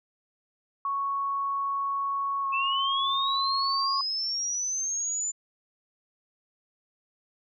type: tone with pitch glide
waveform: sine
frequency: 1108.7 to 1093.4 Hz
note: C#6 to C#6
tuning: 0 to -24 cents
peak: -26 dBFS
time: 0.85-4.01 s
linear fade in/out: 2 ms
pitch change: -24 cents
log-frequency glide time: 2.42-2.47 s
type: linear sweep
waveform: sine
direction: up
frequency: 2596 to 7100 Hz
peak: -27 dBFS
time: 2.52-5.32 s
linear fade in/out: 20 ms
effects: none